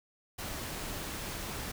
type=noise; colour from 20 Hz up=pink; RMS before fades=-39 dBFS; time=0.38-1.72 s; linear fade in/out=10 ms; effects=none